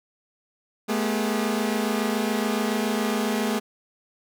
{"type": "tone cluster", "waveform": "sawtooth", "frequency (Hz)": [214.6, 241.8, 402.4], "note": ["A3", "B3", "G4"], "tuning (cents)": [-43, -36, 45], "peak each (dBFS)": [-21, -24, -27], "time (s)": [0.88, 3.6], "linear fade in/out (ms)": 20, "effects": []}